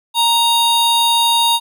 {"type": "tone pair together", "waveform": "square", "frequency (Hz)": [932.3, 3729], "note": ["A#5", "A#7"], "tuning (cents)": [0, 0], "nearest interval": "2 octaves", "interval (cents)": 2400, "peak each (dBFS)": -15, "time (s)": [0.14, 1.6], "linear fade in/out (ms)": 50, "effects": []}